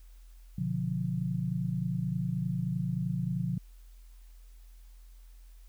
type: chord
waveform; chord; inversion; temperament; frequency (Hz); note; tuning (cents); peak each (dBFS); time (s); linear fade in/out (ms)
sine; B diminished; none; equal with one note detuned; 123.47 / 146.83 / 176.54; B2 / D3 / F3; 0 / 0 / +19; -34 / -34 / -32; 0.58-3.58; 5
effects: added 42 Hz sine -49 dBFS peak until 5.68 s + white hiss -67 dBFS RMS until 5.68 s